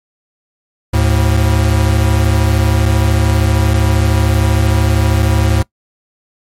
square tone pair together, 74.96 / 107.9 Hz, D2 / A2, +36 / -33 cents, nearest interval tritone, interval 631 cents, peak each -13 dBFS, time 0.93-5.63 s, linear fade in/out 10 ms, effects noise-tail reverb RT60 0.1 s tail -22 dB re dry + MP3 64 kbps

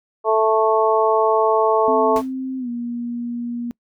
harmonic tone, 220 Hz, A3, in tune, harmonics 2 / 3 / 4 / 5, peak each -17 / -19 / -20 / -21 dBFS, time 0.24-2.22 s, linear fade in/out 50 ms
sine tone with pitch glide, 261.6 to 238.5 Hz, C4 to A#3, 0 to +40 cents, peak -23 dBFS, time 1.88-3.71 s, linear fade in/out 0 ms, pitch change -160 cents, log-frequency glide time 2.58-2.69 s
pink noise with exponential decay, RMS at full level -30 dBFS, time 2.16-2.33 s, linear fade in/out 1 ms, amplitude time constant 35 ms
effects noise-tail reverb RT60 0.1 s tail -26 dB re dry

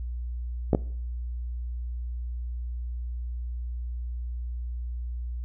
clicks, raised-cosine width 2 ms, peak -7 dBFS, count 2, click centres 0.732 / 0.749 s, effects noise-tail reverb RT60 0.6 s tail -22 dB re dry + added 60 Hz sine -30 dBFS peak until 5.44 s

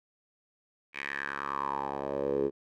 10% pulse tone with band-pass filter sweep, 69.7 Hz, C#2, 10 cents sharp, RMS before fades -33 dBFS, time 0.93-2.51 s, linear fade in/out 50 ms, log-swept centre 2300 to 390 Hz, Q 5, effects none

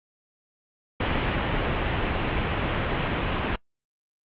pink low-pass noise, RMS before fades -26 dBFS, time 1-3.56 s, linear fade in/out 5 ms, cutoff 3200 Hz, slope 48 dB/octave, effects noise-tail reverb RT60 0.1 s tail -23 dB re dry + Opus 48 kbps

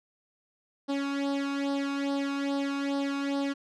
sawtooth tone with flanger, 279.1 Hz, C#4, 12 cents sharp, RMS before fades -30 dBFS, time 0.88-3.54 s, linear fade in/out 20 ms, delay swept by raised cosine 0.21 to 0.8 ms, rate 2.4 Hz, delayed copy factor +0.8, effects low-pass 5000 Hz 12 dB/octave

